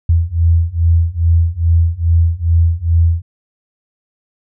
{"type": "beating tone pair", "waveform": "sine", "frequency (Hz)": [82.41, 84.81], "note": ["E2", "E2"], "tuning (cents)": [0, 50], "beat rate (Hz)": 2.4, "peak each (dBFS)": [-13, -12], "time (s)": [0.09, 3.22], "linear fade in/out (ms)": 5, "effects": []}